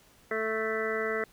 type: harmonic tone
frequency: 220 Hz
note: A3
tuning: in tune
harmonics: 1 / 2 / 3 / 5 / 6 / 7 / 8 / 9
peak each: -41 / -31 / -37 / -43 / -37 / -40 / -39 / -35 dBFS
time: 0.31-1.24 s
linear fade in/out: 2 ms
effects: pink hiss -60 dBFS RMS until 1.32 s